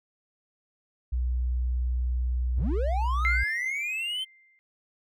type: tone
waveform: sine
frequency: 61.74 Hz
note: B1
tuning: in tune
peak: -24 dBFS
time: 1.12-3.44 s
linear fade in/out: 10 ms
type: linear sweep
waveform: triangle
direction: up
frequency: 37.51 to 3136 Hz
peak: -27 dBFS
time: 2.56-4.25 s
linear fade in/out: 20 ms
type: tone with exponential decay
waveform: sine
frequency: 2091 Hz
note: C7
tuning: 2 cents flat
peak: -22 dBFS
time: 3.25-4.59 s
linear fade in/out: 0 ms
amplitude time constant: 290 ms
effects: none